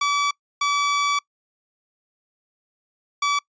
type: tone bursts at uneven times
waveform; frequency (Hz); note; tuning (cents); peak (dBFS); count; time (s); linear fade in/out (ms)
sawtooth; 1148; D6; -40; -15; 3; 0.01-0.31 / 0.61-1.19 / 3.22-3.39; 5
effects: noise-tail reverb RT60 0.1 s tail -25 dB re dry + resampled to 16000 Hz